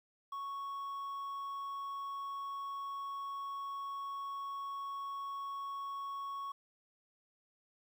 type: tone with quantisation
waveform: triangle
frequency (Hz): 1108.7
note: C#6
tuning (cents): 0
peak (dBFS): -37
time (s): 0.32-6.52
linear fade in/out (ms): 5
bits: 11
effects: none